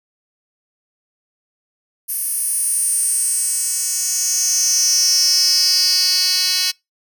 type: tone with high-pass filter sweep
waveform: 10% pulse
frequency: 369 Hz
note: F#4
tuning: 5 cents flat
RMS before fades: -17 dBFS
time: 2.08-6.72 s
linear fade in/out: 20 ms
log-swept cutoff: 11000 to 3900 Hz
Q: 6.5
effects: noise-tail reverb RT60 0.2 s tail -25 dB re dry